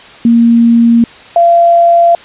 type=tone pair in turn; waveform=sine; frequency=233.1 / 684.5 Hz; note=A#3 / F5; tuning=0 / -35 cents; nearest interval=octave + perfect fifth; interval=1865 cents; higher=second; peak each=-3 dBFS; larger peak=neither; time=0.25-1.04 / 1.36-2.15 s; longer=neither; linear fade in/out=2 ms; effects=white hiss -34 dBFS RMS until 2.24 s + resampled to 8000 Hz